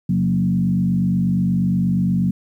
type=tone with frequency modulation; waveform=sine; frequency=180.6 Hz; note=F#3; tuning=42 cents flat; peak=-15 dBFS; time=0.09-2.31 s; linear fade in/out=5 ms; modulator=48.4 Hz; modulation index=1; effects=9-bit